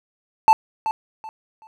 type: tone with echo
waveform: triangle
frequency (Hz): 880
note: A5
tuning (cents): 0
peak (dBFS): -6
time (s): 0.48-0.53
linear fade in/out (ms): 0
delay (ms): 380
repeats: 3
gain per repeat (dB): -12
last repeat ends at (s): 1.67
effects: none